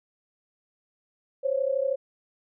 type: tone pair together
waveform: sine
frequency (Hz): 524 / 556.7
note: C5 / C#5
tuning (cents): +2 / +7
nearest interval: minor second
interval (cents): 105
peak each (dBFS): -26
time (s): 1.43-1.96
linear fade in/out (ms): 20
effects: none